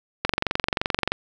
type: click train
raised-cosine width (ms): 0.3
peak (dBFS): -5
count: 21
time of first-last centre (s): 0.25-1.12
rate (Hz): 23
effects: none